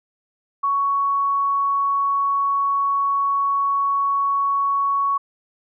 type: tone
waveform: sine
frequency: 1115 Hz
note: C#6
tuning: 10 cents sharp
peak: -17 dBFS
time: 0.63-5.18 s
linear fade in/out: 10 ms
effects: none